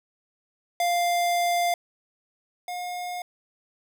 square tone pair in turn, 698 / 715.1 Hz, F5 / F5, -1 / +41 cents, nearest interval unison, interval 42 cents, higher second, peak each -22 / -31 dBFS, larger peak first, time 0.8-1.74 / 2.68-3.22 s, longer first, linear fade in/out 2 ms, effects none

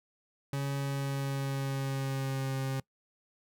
40% pulse tone with pitch glide, 139.1 to 133.97 Hz, C#3 to C3, +6 to +41 cents, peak -30 dBFS, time 0.53-2.8 s, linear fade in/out 2 ms, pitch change -65 cents, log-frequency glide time 0.76-2.56 s, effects noise-tail reverb RT60 0.1 s tail -23 dB re dry

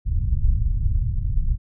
pink low-pass noise, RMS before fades -20 dBFS, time 0.05-1.58 s, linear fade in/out 50 ms, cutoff 110 Hz, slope 24 dB/octave, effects none

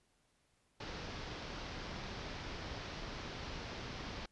pink low-pass noise, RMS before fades -45 dBFS, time 0.8-4.26 s, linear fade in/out 5 ms, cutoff 5600 Hz, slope 48 dB/octave, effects pink hiss -75 dBFS RMS until 4.31 s + resampled to 24000 Hz

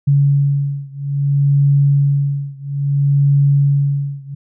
sine beating tone pair, 140.8 / 141.4 Hz, C#3 / C#3, +27 / +35 cents, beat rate 0.6 Hz, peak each -14 / -15 dBFS, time 0.07-4.35 s, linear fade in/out 10 ms, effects none

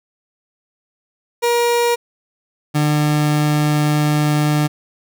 30% pulse tone pair in turn, 475.2 / 149.68 Hz, A#4 / D3, +33 / +33 cents, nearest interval octave + minor sixth, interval 2000 cents, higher first, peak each -11 dBFS, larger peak neither, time 1.42-1.96 / 2.74-4.68 s, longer second, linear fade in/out 20 ms, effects none

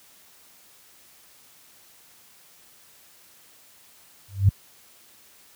sine tone with exponential growth, 98 Hz, G2, in tune, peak -9 dBFS, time 4.28-4.49 s, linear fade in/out 5 ms, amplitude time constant 44 ms, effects white hiss -54 dBFS RMS until 5.55 s + high-pass 60 Hz 12 dB/octave

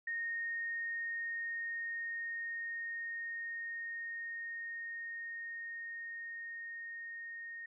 sine tone with level ramp, 1852 Hz, A#6, 12 cents flat, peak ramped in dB -35 to -43 dBFS, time 0.07-7.66 s, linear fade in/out 5 ms, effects none

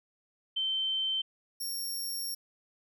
sine / 15% pulse tone pair in turn, 3100 / 5524 Hz, G7 / F8, -20 / -20 cents, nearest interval minor seventh, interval 1000 cents, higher second, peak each -28 dBFS, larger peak neither, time 0.56-1.22 / 1.6-2.35 s, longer second, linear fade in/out 10 ms, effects none

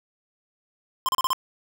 square tone bursts, 1046.5 Hz, C6, in tune, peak -21 dBFS, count 5, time 1.06-1.331 s, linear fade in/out 0 ms, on 27 ms, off 34 ms, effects none

